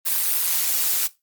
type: noise with amplitude modulation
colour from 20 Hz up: blue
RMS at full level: -18 dBFS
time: 0.05-1.08 s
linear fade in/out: 20 ms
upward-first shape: sine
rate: 174 Hz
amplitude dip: 75%
effects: noise-tail reverb RT60 0.2 s tail -17 dB re dry + Opus 32 kbps